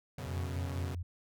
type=chord; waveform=sawtooth; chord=F# suspended fourth; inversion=none; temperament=equal with one note detuned; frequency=92.07 / 123.47 / 138.59 Hz; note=F#2 / B2 / C#3; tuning=-8 / 0 / 0 cents; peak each=-39 dBFS; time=0.18-0.95 s; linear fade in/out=5 ms
type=tone; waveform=sine; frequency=87.31 Hz; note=F2; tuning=in tune; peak=-35 dBFS; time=0.26-1.03 s; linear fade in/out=10 ms
effects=none